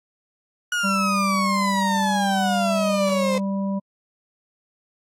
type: exponential sweep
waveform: 35% pulse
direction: down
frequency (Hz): 1460 to 514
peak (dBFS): -19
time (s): 0.72-3.38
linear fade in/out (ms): 2
type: harmonic tone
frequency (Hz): 196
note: G3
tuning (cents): 0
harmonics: 1 / 3 / 5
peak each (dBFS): -22 / -32 / -36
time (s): 0.83-3.8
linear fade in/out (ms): 20
effects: low-pass 10000 Hz 12 dB/octave + AAC 64 kbps